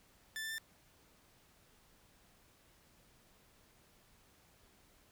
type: tone with pitch steps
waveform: sawtooth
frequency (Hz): 1760 / 1772.2 / 1784.6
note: A6 / A6 / A6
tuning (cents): 0 / +12 / +24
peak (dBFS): -36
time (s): 0.36-0.582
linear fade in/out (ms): 0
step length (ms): 74
effects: pink hiss -67 dBFS RMS until 5.11 s